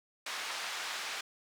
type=band-pass noise; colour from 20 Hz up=pink; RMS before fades=-39 dBFS; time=0.26-1.21 s; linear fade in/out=5 ms; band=1100 to 5800 Hz; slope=12 dB/octave; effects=none